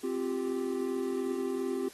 triangle chord, C suspended fourth, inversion none, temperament equal, 261.6 / 349.2 / 392 Hz, C4 / F4 / G4, 0 / 0 / 0 cents, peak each -33 / -34 / -31 dBFS, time 0.03-1.89 s, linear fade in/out 10 ms, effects white hiss -53 dBFS RMS until 1.93 s + AAC 32 kbps

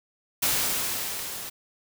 white noise with level ramp, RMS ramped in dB -23 to -37 dBFS, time 0.42-1.5 s, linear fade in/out 10 ms, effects none

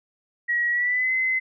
sine tone with pitch glide, 1910 to 2047 Hz, A#6 to C7, +42 to -38 cents, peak -20 dBFS, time 0.48-1.4 s, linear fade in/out 20 ms, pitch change +120 cents, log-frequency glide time 0.7-1.12 s, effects none

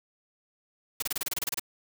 white noise bursts, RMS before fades -30 dBFS, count 12, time 1-1.596 s, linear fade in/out 5 ms, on 24 ms, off 28 ms, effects none

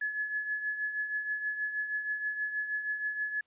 sine tone with tremolo, 1706 Hz, G#6, 46 cents sharp, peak -28 dBFS, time 0.01-3.41 s, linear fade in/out 5 ms, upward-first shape triangle, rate 6.3 Hz, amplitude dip 65%, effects white hiss -72 dBFS RMS until 3.46 s + resampled to 8000 Hz

